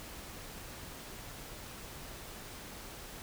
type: silence
effects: pink hiss -47 dBFS RMS until 3.22 s